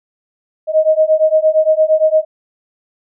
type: beating tone pair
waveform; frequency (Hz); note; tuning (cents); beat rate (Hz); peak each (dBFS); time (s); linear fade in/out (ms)
sine; 622.3 / 631; D#5 / D#5; 0 / +24; 8.7; -12; 0.67-2.25; 50
effects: none

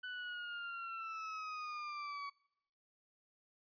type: linear sweep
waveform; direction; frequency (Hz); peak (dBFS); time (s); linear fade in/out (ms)
35% pulse; down; 1500 to 1126; -40; 0.03-2.3; 10
effects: noise-tail reverb RT60 0.8 s tail -24 dB re dry + resampled to 11025 Hz

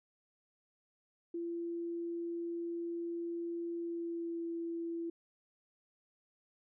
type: tone with pitch glide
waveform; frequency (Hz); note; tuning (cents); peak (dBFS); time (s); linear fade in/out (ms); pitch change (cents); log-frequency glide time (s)
sine; 340 to 335.5; F4 to E4; -46 to +31; -36; 1.34-5.1; 5; -23; 3.75-4.45
effects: none

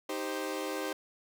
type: chord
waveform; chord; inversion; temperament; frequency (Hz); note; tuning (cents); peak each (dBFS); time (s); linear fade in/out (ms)
sawtooth; C minor; first; equal; 311.1 / 392 / 523.3; Eb4 / G4 / C5; 0 / 0 / 0; -34; 0.09-0.93; 5
effects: none

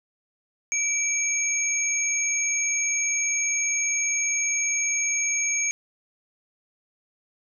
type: tone pair together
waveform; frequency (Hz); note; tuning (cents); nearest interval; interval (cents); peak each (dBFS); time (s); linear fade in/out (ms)
sine; 2315 / 6540; D7 / G#8; -25 / -28; octave + tritone; 1797; -26 / -24; 0.72-5.71; 0
effects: none

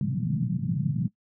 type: band-pass noise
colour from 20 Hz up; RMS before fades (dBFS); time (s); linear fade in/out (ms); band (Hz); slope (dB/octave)
pink; -27; 0.01-1.08; 2; 120 to 210; 48
effects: noise-tail reverb RT60 0.1 s tail -19 dB re dry

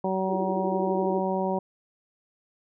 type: harmonic tone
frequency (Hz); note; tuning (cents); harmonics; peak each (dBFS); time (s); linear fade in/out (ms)
189.2; F#3; +39; 1 / 2 / 3 / 4 / 5; -29 / -30 / -30 / -32 / -32; 0.04-1.59; 5
type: tone with vibrato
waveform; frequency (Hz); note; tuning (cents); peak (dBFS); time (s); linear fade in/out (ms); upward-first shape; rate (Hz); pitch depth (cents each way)
sine; 363.5; F#4; -31; -30; 0.29-1.2; 5; square; 13; 130
effects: none

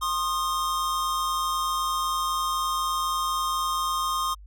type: tone pair together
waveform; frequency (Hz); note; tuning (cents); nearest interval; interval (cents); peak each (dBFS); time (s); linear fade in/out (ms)
square; 1063.9 / 1232; C6 / D#6; +29 / -17; minor third; 254; -28 / -28; 0.01-4.35; 20
effects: added 50 Hz sine -43 dBFS peak until 4.46 s

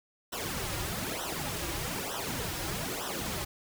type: noise with flanger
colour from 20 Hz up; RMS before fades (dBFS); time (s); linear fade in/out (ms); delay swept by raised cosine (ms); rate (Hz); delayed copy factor
pink; -35; 0.32-3.45; 10; 0.43 to 4.63; 1.1; -0.85
effects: none

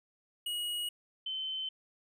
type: tone pair in turn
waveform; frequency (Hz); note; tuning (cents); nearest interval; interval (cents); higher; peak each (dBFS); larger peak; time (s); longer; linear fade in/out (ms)
square / sine; 2900 / 3071; F#7 / G7; -35 / -36; minor second; 99; second; -34 / -34; neither; 0.46-0.89 / 1.26-1.69; neither; 5
effects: none

